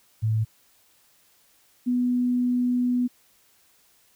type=tone pair in turn; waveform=sine; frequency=110 / 246.9 Hz; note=A2 / B3; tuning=0 / 0 cents; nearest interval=octave + major second; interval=1400 cents; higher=second; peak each=-20 dBFS; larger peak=neither; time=0.22-0.45 / 1.86-3.08 s; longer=second; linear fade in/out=20 ms; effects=white hiss -61 dBFS RMS until 4.15 s